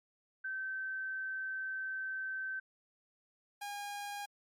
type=tone pair in turn; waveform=sine / sawtooth; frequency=1544 / 814.4 Hz; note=G6 / G#5; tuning=-27 / -34 cents; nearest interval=major seventh; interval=1107 cents; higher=first; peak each=-36 / -36 dBFS; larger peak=neither; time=0.44-2.6 / 3.61-4.26 s; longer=first; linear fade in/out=10 ms; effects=MP3 64 kbps